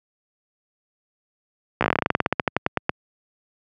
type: slowing click train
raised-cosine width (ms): 0.5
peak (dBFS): -3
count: 22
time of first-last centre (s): 1.81-2.894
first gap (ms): 15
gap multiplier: 1.11
effects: high-pass 100 Hz 12 dB/octave